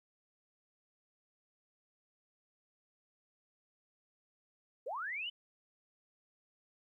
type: linear sweep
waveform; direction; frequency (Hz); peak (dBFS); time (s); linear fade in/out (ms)
sine; up; 430.9 to 3070; -37; 4.86-5.3; 10
effects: 13-bit